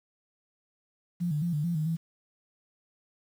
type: tone with pitch steps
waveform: sine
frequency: 174.2 / 149 / 172.3 / 148.7 / 171.6 / 154.6 / 164.2 Hz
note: F3 / D3 / F3 / D3 / F3 / D#3 / E3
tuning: -4 / +25 / -23 / +22 / -30 / -11 / -6 cents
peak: -26 dBFS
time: 1.2-1.97 s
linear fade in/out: 20 ms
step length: 110 ms
effects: 9-bit